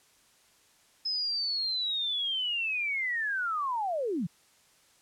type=linear sweep; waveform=sine; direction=down; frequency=5140 to 144.4 Hz; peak=-28 dBFS; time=1.05-4.27 s; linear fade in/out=10 ms; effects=white hiss -63 dBFS RMS until 5.01 s + low-pass 10000 Hz 12 dB/octave